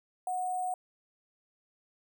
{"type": "tone with sample-and-hold", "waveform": "sine", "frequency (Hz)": 732, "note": "F#5", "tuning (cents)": -19, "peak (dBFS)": -30, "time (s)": [0.27, 0.74], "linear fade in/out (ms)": 2, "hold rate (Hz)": 8820, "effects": []}